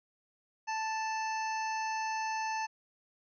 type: harmonic tone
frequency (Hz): 880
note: A5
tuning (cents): 0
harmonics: 1 / 2 / 3 / 5 / 6 / 7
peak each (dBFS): -33 / -41 / -42 / -50 / -50 / -47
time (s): 0.67-2.67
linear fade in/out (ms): 20
effects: none